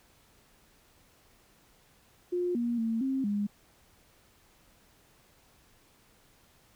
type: tone with pitch steps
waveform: sine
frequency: 355.6 / 237.4 / 226.2 / 266.5 / 204.9 Hz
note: F4 / A#3 / A3 / C4 / G#3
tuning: +31 / +32 / +48 / +32 / -23 cents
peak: -27 dBFS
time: 2.32-3.47 s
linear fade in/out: 10 ms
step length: 230 ms
effects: pink hiss -63 dBFS RMS until 6.75 s